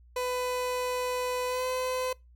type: tone with pitch glide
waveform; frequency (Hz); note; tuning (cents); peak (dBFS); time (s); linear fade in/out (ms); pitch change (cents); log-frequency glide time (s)
30% pulse; 500 to 510.2; B4 to C5; +21 to -44; -26; 0.16-2.13; 5; +35; 1.47-1.65
effects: noise-tail reverb RT60 0.2 s tail -23 dB re dry + added 60 Hz sine -53 dBFS peak until 2.35 s